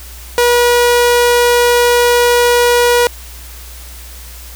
sawtooth tone, 482.6 Hz, B4, 40 cents flat, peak -4 dBFS, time 0.38-3.07 s, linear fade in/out 0 ms, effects added 60 Hz sine -31 dBFS peak until 4.55 s + white hiss -35 dBFS RMS until 4.55 s

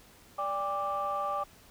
sine tone cluster, 584 / 801 / 1175 Hz, D5 / G5 / D6, -10 / +37 / +1 cents, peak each -35 / -34 / -31 dBFS, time 0.38-1.44 s, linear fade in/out 10 ms, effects tanh soft clip ceiling -23 dBFS + pink hiss -57 dBFS RMS until 1.7 s

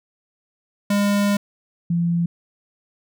square / sine tone pair in turn, 203 / 170.7 Hz, G#3 / F3, -39 / -39 cents, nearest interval minor third, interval 300 cents, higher first, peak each -17 dBFS, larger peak neither, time 0.9-1.37 / 1.9-2.26 s, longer first, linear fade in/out 5 ms, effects none

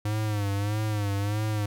square tone with vibrato, 103.83 Hz, G#2, in tune, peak -26 dBFS, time 0.05-1.66 s, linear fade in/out 5 ms, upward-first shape sine, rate 1.6 Hz, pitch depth 74 cents each way, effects none

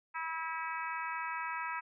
harmonic tone with a mistuned harmonic, 324.4 Hz, E4, 28 cents flat, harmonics 3 / 4 / 5 / 6 / 7 / 8, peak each -39 / -41 / -43 / -45 / -46 / -47 dBFS, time 0.14-1.81 s, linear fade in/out 20 ms, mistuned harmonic 8, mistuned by -18 cents, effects none

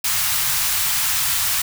white band-stop noise, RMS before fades -20 dBFS, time 0.04-1.62 s, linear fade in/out 5 ms, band 150 to 850 Hz, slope 24 dB/octave, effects none

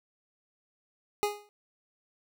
25% pulse tone with exponential decay, 413.7 Hz, G#4, 7 cents flat, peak -19 dBFS, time 1.23-1.49 s, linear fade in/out 0 ms, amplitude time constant 55 ms, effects none

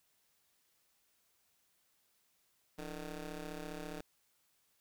15% pulse ring-modulated tone, 154.4 Hz, D#3, 13 cents flat, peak -33 dBFS, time 2.78-4.01 s, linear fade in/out 5 ms, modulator 137 Hz, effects white hiss -75 dBFS RMS until 4.8 s

